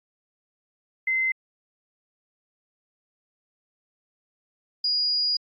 sine tone pair in turn, 2065 / 4882 Hz, C7 / D#8, -23 / -34 cents, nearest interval octave + minor third, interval 1489 cents, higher second, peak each -21 dBFS, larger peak neither, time 1.07-1.32 / 4.84-5.37 s, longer second, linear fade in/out 5 ms, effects AAC 64 kbps

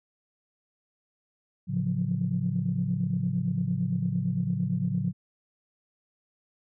sine tone cluster, 111.1 / 140.4 / 171.8 / 180.6 Hz, A2 / C#3 / F3 / F#3, +17 / +22 / -28 / -42 cents, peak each -32 / -30 / -32 / -28 dBFS, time 1.67-5.13 s, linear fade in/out 50 ms, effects tanh soft clip ceiling -15 dBFS

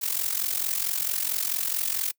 blue noise with amplitude modulation, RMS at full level -24 dBFS, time 0.01-2.12 s, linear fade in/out 20 ms, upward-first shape sine, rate 44.5 Hz, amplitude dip 80%, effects noise-tail reverb RT60 0.1 s tail -25 dB re dry

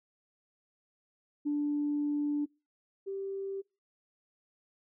sine tone pair in turn, 292.8 / 390.8 Hz, D4 / G4, -5 / -5 cents, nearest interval perfect fourth, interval 500 cents, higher second, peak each -27 / -34 dBFS, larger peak first, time 1.45-2.46 / 3.06-3.62 s, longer first, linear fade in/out 20 ms, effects noise-tail reverb RT60 0.3 s tail -26 dB re dry + tanh soft clip ceiling -23 dBFS

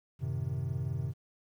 triangle chord, F# diminished seventh, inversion none, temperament equal, 92.5 / 110 / 130.81 / 155.56 Hz, F#2 / A2 / C3 / Eb3, 0 / 0 / 0 / 0 cents, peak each -36 / -38 / -32 / -38 dBFS, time 0.19-1.14 s, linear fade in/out 50 ms, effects 11-bit

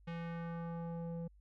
square tone with low-pass filter sweep, 168.2 Hz, E3, 35 cents sharp, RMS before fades -42 dBFS, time 0.07-1.28 s, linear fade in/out 10 ms, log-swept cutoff 2800 to 460 Hz, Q 1.3, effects added 50 Hz sine -60 dBFS peak until 1.4 s

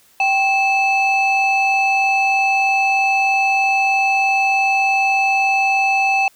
sine tone pair together, 779.8 / 2623 Hz, G5 / E7, -9 / -9 cents, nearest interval octave + major sixth, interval 2100 cents, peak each -14 / -14 dBFS, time 0.2-6.28 s, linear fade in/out 2 ms, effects tanh soft clip ceiling -10 dBFS + white hiss -53 dBFS RMS until 6.35 s

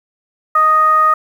sine tone with frequency modulation, 1244.5 Hz, D#6, in tune, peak -8 dBFS, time 0.55-1.14 s, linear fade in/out 5 ms, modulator 618 Hz, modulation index 0.33, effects 7-bit

